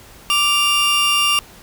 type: tone pair together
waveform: 40% pulse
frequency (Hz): 1174.7 / 2794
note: D6 / F7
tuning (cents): 0 / 0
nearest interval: octave + minor third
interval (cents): 1500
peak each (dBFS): -18 / -14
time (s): 0.3-1.39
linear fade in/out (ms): 0
effects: pink hiss -43 dBFS RMS until 1.62 s